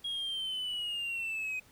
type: linear sweep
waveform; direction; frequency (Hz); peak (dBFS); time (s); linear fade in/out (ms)
triangle; down; 3300 to 2503; -31; 0.04-1.6; 10
effects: tanh soft clip ceiling -27 dBFS + pink hiss -61 dBFS RMS until 1.71 s